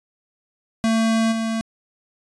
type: tone with level steps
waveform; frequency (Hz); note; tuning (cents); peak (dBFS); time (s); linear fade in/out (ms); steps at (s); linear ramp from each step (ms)
square; 224.7; A3; +37; -17 / -22; 0.84-1.61; 0; 1.31; 20
effects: resampled to 22050 Hz